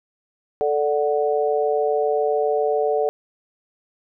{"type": "chord", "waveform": "sine", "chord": "D major", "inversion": "second", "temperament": "equal", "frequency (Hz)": [440, 587.3, 740], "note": ["A4", "D5", "F#5"], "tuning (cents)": [0, 0, 0], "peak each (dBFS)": [-20, -23, -24], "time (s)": [0.61, 3.09], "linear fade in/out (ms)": 0, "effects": []}